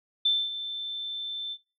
sine tone with ADSR envelope, 3544 Hz, A7, 12 cents sharp, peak -19 dBFS, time 0.25-1.58 s, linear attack 8 ms, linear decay 240 ms, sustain -12 dB, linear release 60 ms, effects noise-tail reverb RT60 0.3 s tail -19 dB re dry

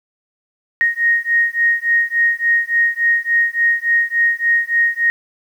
sine beating tone pair, 1864.7 / 1868.2 Hz, A#6 / A#6, 0 / +3 cents, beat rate 3.5 Hz, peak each -16 / -16 dBFS, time 0.81-5.1 s, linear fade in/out 0 ms, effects 8-bit

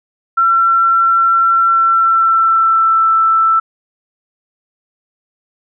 sine tone with pitch glide, 1353 to 1326.7 Hz, E6 to E6, +45 to +11 cents, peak -8 dBFS, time 0.37-3.6 s, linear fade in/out 10 ms, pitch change -34 cents, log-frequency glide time 1.64-3.13 s, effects none

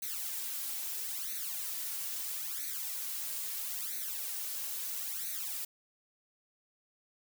blue noise with flanger, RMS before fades -38 dBFS, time 0.02-5.65 s, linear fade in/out 5 ms, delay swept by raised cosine 0.48 to 3.68 ms, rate 0.76 Hz, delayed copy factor +0.9, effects none

